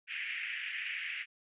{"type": "band-pass noise", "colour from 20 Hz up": "pink", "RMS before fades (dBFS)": -39, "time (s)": [0.07, 1.26], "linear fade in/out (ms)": 50, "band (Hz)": [1800, 2800], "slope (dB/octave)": 48, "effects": ["resampled to 8000 Hz"]}